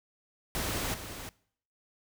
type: noise with echo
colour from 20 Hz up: pink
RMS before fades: -33 dBFS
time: 0.55-0.94 s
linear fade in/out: 0 ms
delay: 350 ms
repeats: 1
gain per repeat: -9 dB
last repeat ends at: 1.29 s
effects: noise-tail reverb RT60 0.6 s tail -22 dB re dry